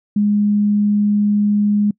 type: tone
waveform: sine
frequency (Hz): 206.8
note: G#3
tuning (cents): -7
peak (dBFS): -12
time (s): 0.16-1.91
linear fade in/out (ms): 5
effects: noise-tail reverb RT60 0.1 s tail -25 dB re dry